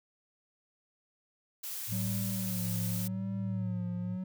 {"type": "noise", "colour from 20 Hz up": "blue", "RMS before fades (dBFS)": -39, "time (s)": [1.63, 3.08], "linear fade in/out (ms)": 10}
{"type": "tone with tremolo", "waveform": "sine", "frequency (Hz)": 110, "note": "A2", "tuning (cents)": 0, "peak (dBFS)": -33, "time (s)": [1.87, 4.18], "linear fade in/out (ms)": 50, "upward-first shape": "sine", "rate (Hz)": 1.3, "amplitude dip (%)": 45}
{"type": "tone with vibrato", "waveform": "triangle", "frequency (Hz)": 185, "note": "F#3", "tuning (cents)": 0, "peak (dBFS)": -32, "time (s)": [1.92, 4.24], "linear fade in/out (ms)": 5, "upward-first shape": "sine", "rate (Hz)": 0.88, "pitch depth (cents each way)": 75}
{"effects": []}